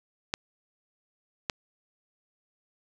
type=clicks; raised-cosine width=0.2 ms; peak=-10 dBFS; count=2; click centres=0.339 / 1.498 s; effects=none